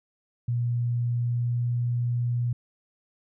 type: tone with pitch glide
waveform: sine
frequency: 120 to 120.7 Hz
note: B2 to B2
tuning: -49 to -39 cents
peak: -23 dBFS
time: 0.48-2.53 s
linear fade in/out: 5 ms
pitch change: +10 cents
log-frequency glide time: 1.19-1.7 s
effects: none